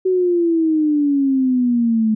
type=exponential sweep; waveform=sine; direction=down; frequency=376.9 to 215.2 Hz; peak=-13 dBFS; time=0.05-2.15 s; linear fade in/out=10 ms; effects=none